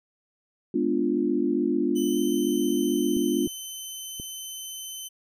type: chord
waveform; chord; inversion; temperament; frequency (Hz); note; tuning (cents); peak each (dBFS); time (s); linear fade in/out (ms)
sine; G# diminished seventh; none; equal; 207.7 / 246.9 / 293.7 / 349.2; G#3 / B3 / D4 / F4; 0 / 0 / 0 / 0; -31 / -27 / -26 / -26; 0.74-3.47; 5
type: tone with pitch glide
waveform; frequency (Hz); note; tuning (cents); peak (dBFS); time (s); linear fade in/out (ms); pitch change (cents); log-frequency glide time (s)
15% pulse; 3021 to 3063; F#7 to G7; +35 to -41; -28; 1.95-5.09; 20; +24; 2.08-2.17
type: clicks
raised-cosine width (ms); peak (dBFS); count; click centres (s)
3; -25; 3; 3.167 / 3.474 / 4.199
effects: none